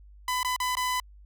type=tone with dropouts; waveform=sawtooth; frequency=1003 Hz; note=B5; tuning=26 cents sharp; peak=-22 dBFS; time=0.28-1 s; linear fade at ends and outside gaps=2 ms; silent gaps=0.431-0.447 / 0.563-0.601 / 0.753-0.769 s; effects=added 50 Hz sine -48 dBFS peak until 1.25 s